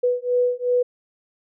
sine beating tone pair, 491.6 / 494.3 Hz, B4 / B4, -8 / +1 cents, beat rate 2.7 Hz, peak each -21 dBFS, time 0.03-0.83 s, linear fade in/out 10 ms, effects none

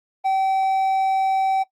triangle tone, 769 Hz, G5, 33 cents flat, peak -15 dBFS, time 0.24-1.64 s, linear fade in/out 20 ms, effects noise-tail reverb RT60 0.1 s tail -19 dB re dry + Opus 24 kbps

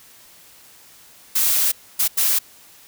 blue noise bursts at uneven times, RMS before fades -18 dBFS, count 3, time 1.35-1.72 / 1.99-2.08 / 2.17-2.39 s, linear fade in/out 10 ms, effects white hiss -48 dBFS RMS until 2.87 s

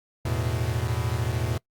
45% pulse chord, E suspended fourth, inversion none, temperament equal, 82.41 / 110 / 123.47 Hz, E2 / A2 / B2, 0 / 0 / 0 cents, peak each -30 / -28 / -29 dBFS, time 0.25-1.58 s, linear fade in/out 5 ms, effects noise-tail reverb RT60 0.1 s tail -24 dB re dry + Opus 48 kbps

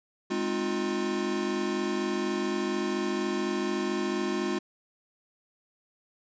square chord, F minor seventh, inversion first, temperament equal with one note detuned, 207.7 / 261.6 / 311.1 / 355.3 Hz, Ab3 / C4 / Eb4 / F4, 0 / 0 / 0 / +30 cents, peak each -34 / -36 / -36 / -31 dBFS, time 0.3-4.59 s, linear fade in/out 10 ms, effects resampled to 16000 Hz

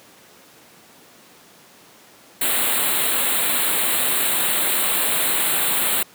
white band-stop noise, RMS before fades -20 dBFS, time 2.41-6.03 s, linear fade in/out 5 ms, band 4200 to 7600 Hz, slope 96 dB/octave, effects pink hiss -48 dBFS RMS until 6.14 s + high-pass 200 Hz 12 dB/octave

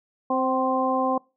harmonic tone with a mistuned harmonic, 261.6 Hz, C4, in tune, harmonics 1 / 2 / 3 / 4, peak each -26 / -26 / -26 / -26 dBFS, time 0.3-1.18 s, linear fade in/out 5 ms, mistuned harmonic 3, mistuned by -30 cents, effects noise-tail reverb RT60 0.3 s tail -25 dB re dry

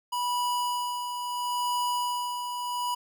square tone with tremolo, 979 Hz, B5, 15 cents flat, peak -26 dBFS, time 0.12-2.95 s, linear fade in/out 10 ms, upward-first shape sine, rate 0.74 Hz, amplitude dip 50%, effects none

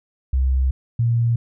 sine tone pair in turn, 65.3 / 117.26 Hz, C2 / A#2, -3 / +11 cents, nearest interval minor seventh, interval 1014 cents, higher second, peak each -15 dBFS, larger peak neither, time 0.33-0.71 / 0.99-1.36 s, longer first, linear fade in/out 5 ms, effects none

